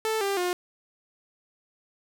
sawtooth tone with pitch steps, 440 / 396.6 / 357.4 Hz, A4 / G4 / F4, 0 / +20 / +40 cents, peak -21 dBFS, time 0.05-0.53 s, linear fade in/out 0 ms, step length 160 ms, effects none

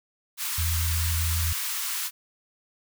white high-pass noise, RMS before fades -30 dBFS, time 0.37-2.11 s, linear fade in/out 50 ms, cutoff 950 Hz, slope 48 dB/octave
sine tone, 82.41 Hz, E2, in tune, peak -24 dBFS, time 0.58-1.53 s, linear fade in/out 5 ms
effects none

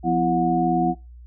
sine tone cluster, 173.9 / 252.2 / 335.1 / 728 Hz, F3 / B3 / E4 / F#5, -7 / +36 / +29 / -28 cents, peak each -24 / -25 / -23 / -21 dBFS, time 0.03-0.95 s, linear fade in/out 50 ms, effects noise-tail reverb RT60 0.3 s tail -26 dB re dry + added 60 Hz sine -40 dBFS peak until 1.26 s

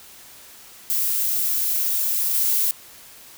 violet noise with level steps, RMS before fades -22 / -20 dBFS, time 0.9-2.71 s, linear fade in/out 0 ms, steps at 2.33 s, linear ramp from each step 20 ms, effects white hiss -45 dBFS RMS until 3.37 s

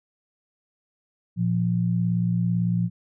sine tone pair together, 116.65 / 174.61 Hz, A#2 / F3, +2 / 0 cents, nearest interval perfect fifth, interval 698 cents, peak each -24 / -22 dBFS, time 1.36-2.9 s, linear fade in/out 50 ms, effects none

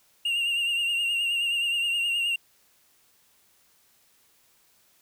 triangle tone with vibrato, 2794 Hz, F7, in tune, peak -22 dBFS, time 0.25-2.36 s, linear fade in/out 5 ms, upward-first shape triangle, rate 9.5 Hz, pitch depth 50 cents each way, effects white hiss -63 dBFS RMS until 5.01 s

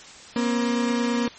35% pulse tone pair together, 237.7 / 266.8 Hz, A#3 / C4, +34 / +34 cents, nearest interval major second, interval 200 cents, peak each -20 / -27 dBFS, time 0.36-1.28 s, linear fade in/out 2 ms, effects white hiss -44 dBFS RMS until 1.38 s + MP3 32 kbps

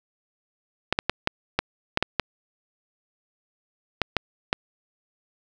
clicks, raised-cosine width 0.3 ms, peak -4 dBFS, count 11, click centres 0.926 / 0.989 / 1.096 / 1.274 / 1.59 / 1.974 / 2.026 / 2.197 / 4.017 / 4.167 / 4.529 s, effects none

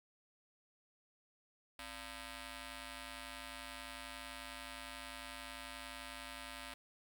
5% pulse ring-modulated tone, 319.4 Hz, D#4, 45 cents sharp, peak -32 dBFS, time 1.79-6.74 s, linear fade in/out 2 ms, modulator 375 Hz, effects none

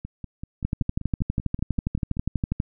two click trains, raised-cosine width 5 ms, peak -11 / -21 dBFS, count 25 / 12, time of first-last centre 0.65-2.601 / 0.05-2.169 s, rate 12.3 / 5.19 Hz, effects none

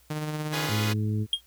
sawtooth tone with tremolo, 152.6 Hz, D#3, 33 cents flat, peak -24 dBFS, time 0.1-0.7 s, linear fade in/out 5 ms, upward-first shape sine, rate 17 Hz, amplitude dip 35%
5% pulse chord, C# dominant seventh, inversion none, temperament equal, 277.2 / 349.2 / 415.3 / 493.9 Hz, C#4 / E#4 / G#4 / B4, 0 / 0 / 0 / 0 cents, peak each -24 / -24 / -23 / -22 dBFS, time 0.52-0.94 s, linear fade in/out 20 ms
harmonic tone, 106.8 Hz, G#2, 49 cents sharp, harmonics 1 / 2 / 3 / 4, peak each -25 / -31 / -37 / -41 dBFS, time 0.68-1.27 s, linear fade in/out 50 ms
triangle tone with exponential decay, 3238 Hz, G#7, 45 cents flat, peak -16 dBFS, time 1.33-1.41 s, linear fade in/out 2 ms, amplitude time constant 17 ms
effects added 60 Hz sine -61 dBFS peak until 1.46 s + white hiss -61 dBFS RMS until 1.46 s

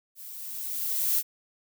violet noise with level ramp, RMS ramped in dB -44 to -23 dBFS, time 0.15-1.23 s, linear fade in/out 50 ms, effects none

